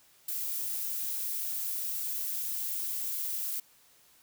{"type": "noise", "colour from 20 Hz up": "violet", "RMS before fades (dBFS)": -34, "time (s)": [0.28, 3.6], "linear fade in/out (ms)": 5, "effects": ["white hiss -62 dBFS RMS until 4.22 s"]}